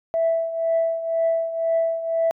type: tone with tremolo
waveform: sine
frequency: 659.3 Hz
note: E5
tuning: in tune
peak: -15 dBFS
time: 0.14-2.31 s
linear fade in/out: 0 ms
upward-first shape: triangle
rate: 2 Hz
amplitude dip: 75%
effects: tanh soft clip ceiling -13 dBFS